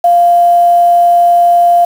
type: tone with quantisation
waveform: sine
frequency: 696 Hz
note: F5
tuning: 6 cents flat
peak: -4 dBFS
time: 0.04-1.85 s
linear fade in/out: 5 ms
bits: 5
effects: none